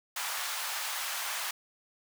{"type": "high-pass noise", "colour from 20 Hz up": "pink", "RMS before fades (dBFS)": -35, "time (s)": [0.16, 1.51], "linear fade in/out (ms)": 5, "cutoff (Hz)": 850, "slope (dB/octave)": 24, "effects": []}